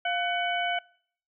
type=harmonic tone with a mistuned harmonic; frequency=750 Hz; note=F#5; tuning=23 cents sharp; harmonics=1 / 2 / 3 / 4; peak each=-28 / -31 / -33 / -34 dBFS; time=0.05-0.79 s; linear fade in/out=5 ms; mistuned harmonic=1; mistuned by=-120 cents; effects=noise-tail reverb RT60 0.6 s tail -25 dB re dry